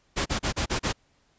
pink noise bursts, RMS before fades -26 dBFS, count 6, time 0.16-0.929 s, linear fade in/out 20 ms, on 99 ms, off 35 ms, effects pink hiss -66 dBFS RMS until 1.38 s + resampled to 16000 Hz

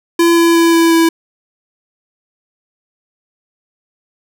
square tone with pitch steps, 338.6 / 336.5 / 334.3 / 332.2 / 330.1 Hz, E4 / E4 / E4 / E4 / E4, +46 / +36 / +24 / +13 / +2 cents, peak -8 dBFS, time 0.19-1.09 s, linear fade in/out 5 ms, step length 180 ms, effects none

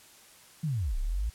sine linear two-way sweep, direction down then up, 168.1 to 30.22 to 58.6 Hz, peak -27 dBFS, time 0.63-1.3 s, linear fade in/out 10 ms, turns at 0.97 s, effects white hiss -55 dBFS RMS until 1.34 s + low-pass 12000 Hz 12 dB/octave

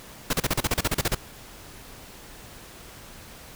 pink noise bursts, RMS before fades -23 dBFS, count 13, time 0.3-1.149 s, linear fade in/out 5 ms, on 33 ms, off 35 ms, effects pink hiss -45 dBFS RMS until 3.55 s

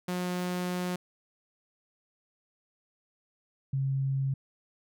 sawtooth / sine tone pair in turn, 179.7 / 135.44 Hz, F3 / C#3, +50 / -40 cents, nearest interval perfect fourth, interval 490 cents, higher first, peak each -26 dBFS, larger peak neither, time 0.08-0.96 / 3.73-4.34 s, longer first, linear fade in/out 5 ms, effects none

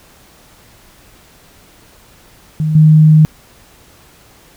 sine tone with level steps, 155.2 Hz, D#3, 4 cents flat, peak -12 / -3 dBFS, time 2.6-3.25 s, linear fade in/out 0 ms, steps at 2.75 s, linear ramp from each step 5 ms, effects pink hiss -45 dBFS RMS until 4.56 s

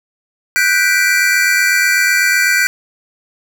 square chord, G major seventh, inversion third, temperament equal, 1480 / 1568 / 1975.5 / 2349 Hz, F#6 / G6 / B6 / D7, 0 / 0 / 0 / 0 cents, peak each -17 dBFS, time 0.56-2.67 s, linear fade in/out 0 ms, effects none

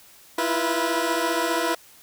15% pulse tone cluster, 327.3 / 342.3 / 487.5 Hz, E4 / F4 / B4, -12 / -35 / -23 cents, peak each -20 dBFS, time 0.38-1.75 s, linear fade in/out 5 ms, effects white hiss -51 dBFS RMS until 2.02 s

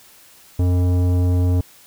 triangle tone with tanh clipping, 89.5 Hz, F2, 43 cents sharp, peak -16 dBFS, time 0.59-1.61 s, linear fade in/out 5 ms, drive 18 dB, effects white hiss -48 dBFS RMS until 1.86 s

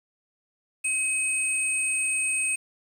sine tone pair together, 2546 / 8564 Hz, D#7 / C9, +39 / +39 cents, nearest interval octave + major sixth, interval 2100 cents, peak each -26 dBFS, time 0.84-2.56 s, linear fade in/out 10 ms, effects 8-bit

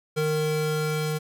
square tone pair together, 153.97 / 461.4 Hz, D#3 / A#4, -18 / -18 cents, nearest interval octave + perfect fifth, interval 1900 cents, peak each -27 dBFS, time 0.16-1.19 s, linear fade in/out 20 ms, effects none

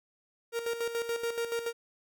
45% pulse tone with tremolo, 466.2 Hz, A#4, in tune, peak -29 dBFS, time 0.52-1.73 s, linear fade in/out 50 ms, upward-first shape square, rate 7 Hz, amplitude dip 60%, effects none

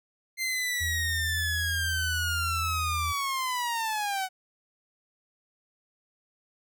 sawtooth linear sweep, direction down, 2093 to 741 Hz, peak -24 dBFS, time 0.37-4.29 s, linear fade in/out 50 ms
sine tone with vibrato, 82.41 Hz, E2, in tune, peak -31 dBFS, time 0.8-3.13 s, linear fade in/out 20 ms, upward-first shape square, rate 1.3 Hz, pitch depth 9 cents each way
effects none

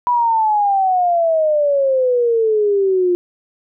sine exponential sweep, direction down, 987.8 to 350.9 Hz, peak -12 dBFS, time 0.07-3.15 s, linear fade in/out 0 ms, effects none

